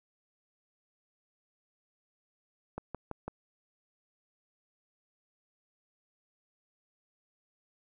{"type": "click train", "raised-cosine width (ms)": 1, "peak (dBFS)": -23, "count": 4, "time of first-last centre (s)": [2.78, 3.28], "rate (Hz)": 6, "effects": []}